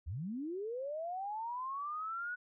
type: linear sweep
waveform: sine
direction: up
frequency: 64.3 to 1480 Hz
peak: -37 dBFS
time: 0.06-2.36 s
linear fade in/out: 20 ms
effects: none